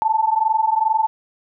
sine tone pair together, 870 / 892.4 Hz, A5 / A5, -20 / +24 cents, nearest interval unison, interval 44 cents, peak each -18 dBFS, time 0.02-1.07 s, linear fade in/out 0 ms, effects none

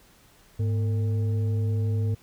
sine tone with frequency modulation, 103.83 Hz, G#2, in tune, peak -22 dBFS, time 0.59-2.15 s, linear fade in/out 10 ms, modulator 349 Hz, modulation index 0.34, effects pink hiss -57 dBFS RMS until 2.22 s

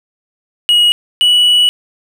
triangle tone pair in turn, 2900 / 2942 Hz, F#7 / F#7, -35 / -11 cents, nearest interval unison, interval 24 cents, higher second, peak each -5 dBFS, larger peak neither, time 0.69-0.92 / 1.21-1.69 s, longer second, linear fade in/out 0 ms, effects none

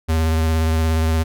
square tone with vibrato, 80.3 Hz, E2, 45 cents flat, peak -16 dBFS, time 0.08-1.24 s, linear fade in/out 20 ms, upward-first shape sine, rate 17 Hz, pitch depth 23 cents each way, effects none

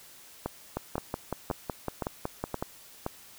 two click trains, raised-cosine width 1 ms, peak -16 / -16 dBFS, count 6 / 11, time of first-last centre 0.46-3.064 / 0.77-2.625 s, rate 1.92 / 5.39 Hz, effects white hiss -52 dBFS RMS until 3.38 s

